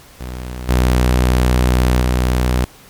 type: tone with level steps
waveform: sawtooth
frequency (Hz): 62.1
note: B1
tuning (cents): +10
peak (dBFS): -21 / -7 / -9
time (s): 0.2-2.65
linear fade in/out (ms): 10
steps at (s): 0.68 / 2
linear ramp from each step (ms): 20
effects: pink hiss -43 dBFS RMS until 2.89 s + MP3 96 kbps